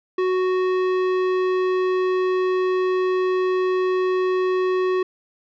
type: tone with tanh clipping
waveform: sine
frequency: 370 Hz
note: F#4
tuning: in tune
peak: -20 dBFS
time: 0.18-5.03 s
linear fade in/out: 5 ms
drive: 15 dB
effects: none